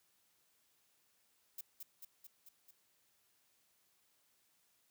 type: noise with echo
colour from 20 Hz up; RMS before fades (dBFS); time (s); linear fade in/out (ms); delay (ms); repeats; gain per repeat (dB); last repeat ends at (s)
violet; -45; 1.58-1.61; 5; 220; 5; -3; 2.71
effects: white hiss -75 dBFS RMS until 4.9 s + high-pass 60 Hz 12 dB/octave